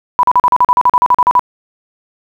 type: tone bursts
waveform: sine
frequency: 987.8 Hz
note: B5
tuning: in tune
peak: -5 dBFS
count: 15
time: 0.19-1.394 s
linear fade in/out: 0 ms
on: 42 ms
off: 41 ms
effects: 7-bit